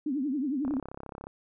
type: tone with vibrato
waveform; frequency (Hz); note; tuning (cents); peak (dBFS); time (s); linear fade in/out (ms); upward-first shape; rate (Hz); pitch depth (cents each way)
sine; 277.3; C#4; +1; -27; 0.06-0.8; 5; triangle; 11; 220
type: click train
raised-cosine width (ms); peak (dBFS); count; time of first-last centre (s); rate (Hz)
1; -26; 22; 0.65-1.269; 33.9
effects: none